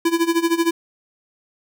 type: tone with tremolo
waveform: square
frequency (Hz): 334.7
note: E4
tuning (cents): +26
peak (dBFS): -14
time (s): 0.05-0.71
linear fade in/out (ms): 5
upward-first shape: sine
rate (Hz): 13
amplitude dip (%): 85
effects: none